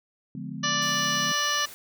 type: chord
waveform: sine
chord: D diminished seventh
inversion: none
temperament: just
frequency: 146.83 / 176.2 / 211.4 / 253.7 Hz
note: D3 / F3 / Ab3 / Cb4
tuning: 0 / +16 / +31 / +47 cents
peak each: -38 dBFS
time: 0.35-1.32 s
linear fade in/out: 2 ms
type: harmonic tone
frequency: 587.3 Hz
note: D5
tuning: in tune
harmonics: 1 / 2 / 3 / 4 / 5 / 6 / 7 / 8 / 9 / 10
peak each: -39 / -29 / -29 / -41 / -30 / -38 / -34 / -41 / -35 / -31 dBFS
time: 0.63-1.66 s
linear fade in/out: 10 ms
type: noise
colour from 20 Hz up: white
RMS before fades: -44 dBFS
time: 0.82-1.74 s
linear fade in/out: 0 ms
effects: none